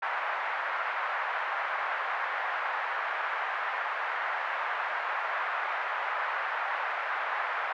white band-pass noise, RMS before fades -32 dBFS, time 0.02-7.73 s, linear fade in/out 10 ms, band 700 to 1800 Hz, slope 24 dB/octave, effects none

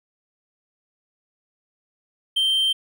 triangle tone, 3136 Hz, G7, in tune, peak -16 dBFS, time 2.36-2.73 s, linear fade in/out 10 ms, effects none

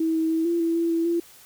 sine tone with pitch steps, 323.5 / 321.4 / 323.9 / 340.4 / 331.7 / 335.5 / 331.5 / 340 Hz, E4 / E4 / E4 / F4 / E4 / E4 / E4 / F4, -32 / -44 / -30 / -44 / +11 / +31 / +10 / -46 cents, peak -20 dBFS, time 0-1.2 s, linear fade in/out 5 ms, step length 150 ms, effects white hiss -50 dBFS RMS until 1.45 s

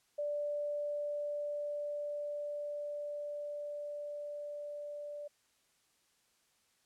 sine tone with level ramp, 586 Hz, D5, 4 cents flat, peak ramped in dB -33 to -41 dBFS, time 0.18-5.28 s, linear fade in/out 10 ms, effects white hiss -73 dBFS RMS until 6.85 s + low-pass 10000 Hz 12 dB/octave

